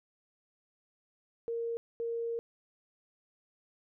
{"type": "tone bursts at uneven times", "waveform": "sine", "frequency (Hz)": 464.2, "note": "A#4", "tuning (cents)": -7, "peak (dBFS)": -32, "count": 2, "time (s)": [[1.48, 1.77], [2, 2.39]], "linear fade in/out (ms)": 0, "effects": []}